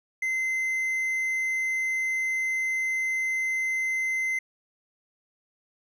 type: tone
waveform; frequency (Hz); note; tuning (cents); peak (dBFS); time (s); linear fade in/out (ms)
triangle; 2065; C7; -23; -23; 0.22-4.39; 5
effects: none